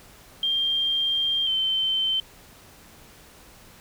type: tone pair in turn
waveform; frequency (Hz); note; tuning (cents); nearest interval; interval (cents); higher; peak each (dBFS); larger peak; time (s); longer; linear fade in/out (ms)
sine; 3188 / 3092; G7 / G7; +28 / -24; minor second; 52; first; -21; neither; 0.43-1.47 / 1.47-2.2; first; 2
effects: pink hiss -50 dBFS RMS until 3.8 s